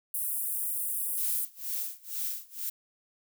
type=high-pass noise; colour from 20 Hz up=pink; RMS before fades=-32 dBFS; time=0.14-1.45 s; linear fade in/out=2 ms; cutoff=9300 Hz; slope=48 dB/octave
type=noise with tremolo; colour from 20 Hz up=violet; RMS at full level=-32 dBFS; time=1.17-2.7 s; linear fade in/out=10 ms; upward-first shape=sine; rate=2.1 Hz; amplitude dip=95%
effects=none